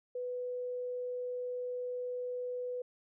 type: tone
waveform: sine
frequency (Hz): 495.9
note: B4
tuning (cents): +7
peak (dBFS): -35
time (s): 0.15-2.82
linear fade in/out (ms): 5
effects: none